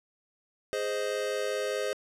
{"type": "chord", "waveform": "square", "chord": "Ab major", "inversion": "none", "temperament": "equal with one note detuned", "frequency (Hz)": [415.3, 520.2, 622.3], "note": ["Ab4", "C5", "Eb5"], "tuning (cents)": [0, -10, 0], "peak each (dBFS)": [-34, -33, -36], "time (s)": [0.73, 1.93], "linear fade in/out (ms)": 0, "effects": ["low-pass 10000 Hz 12 dB/octave"]}